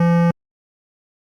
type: tone with hard clipping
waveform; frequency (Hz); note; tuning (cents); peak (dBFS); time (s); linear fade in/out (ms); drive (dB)
sine; 170.5; F3; -41; -14; 0-0.31; 5; 17
effects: Opus 48 kbps